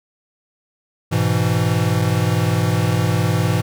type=chord; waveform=square; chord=E major; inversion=first; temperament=equal; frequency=103.83 / 123.47 / 164.81 Hz; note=G#2 / B2 / E3; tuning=0 / 0 / 0 cents; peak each=-20 / -21 / -21 dBFS; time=1.11-3.62 s; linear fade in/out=20 ms; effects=none